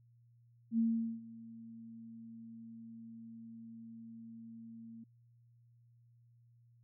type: tone with ADSR envelope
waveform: sine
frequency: 227.7 Hz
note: A#3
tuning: 40 cents flat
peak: -27 dBFS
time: 0.71-5.04 s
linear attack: 74 ms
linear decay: 420 ms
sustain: -21 dB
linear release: 6 ms
effects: added 118 Hz sine -63 dBFS peak until 6.83 s